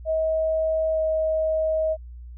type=tone with pitch glide; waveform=sine; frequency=637 to 632.6 Hz; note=D#5 to D#5; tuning=+41 to +29 cents; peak=-20 dBFS; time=0.05-1.97 s; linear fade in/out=50 ms; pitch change=-12 cents; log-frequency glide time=0.93-0.99 s; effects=added 60 Hz sine -37 dBFS peak until 2.37 s